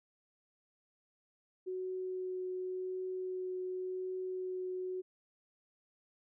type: tone with vibrato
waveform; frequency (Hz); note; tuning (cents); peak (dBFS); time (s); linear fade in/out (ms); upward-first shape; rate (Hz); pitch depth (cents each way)
sine; 370; F#4; 0; -36; 1.66-5.02; 20; triangle; 0.9; 9
effects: none